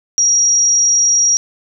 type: tone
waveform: sine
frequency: 5690 Hz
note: F8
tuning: 31 cents sharp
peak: -9 dBFS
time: 0.18-1.37 s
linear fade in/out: 0 ms
effects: none